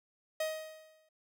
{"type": "tone with exponential decay", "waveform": "45% pulse", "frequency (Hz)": 629, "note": "D#5", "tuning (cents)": 19, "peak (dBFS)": -30, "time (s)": [0.4, 1.09], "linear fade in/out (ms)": 5, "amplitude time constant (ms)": 150, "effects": []}